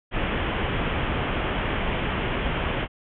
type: low-pass noise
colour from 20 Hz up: pink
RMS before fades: -26 dBFS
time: 0.11-2.88 s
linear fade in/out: 50 ms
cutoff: 3300 Hz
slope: 96 dB/octave
effects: none